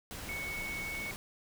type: tone in noise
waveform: sine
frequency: 2217 Hz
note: C#7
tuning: in tune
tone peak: -37 dBFS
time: 0.29-1.11 s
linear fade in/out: 0 ms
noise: pink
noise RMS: -43 dBFS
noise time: 0.11-1.16 s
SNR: +3 dB
effects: none